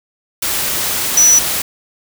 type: tone in noise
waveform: sine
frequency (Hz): 5920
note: F#8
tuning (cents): 0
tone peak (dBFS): -6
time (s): 1.17-1.39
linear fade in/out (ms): 5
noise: white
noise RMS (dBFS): -18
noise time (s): 0.42-1.62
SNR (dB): +9
effects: none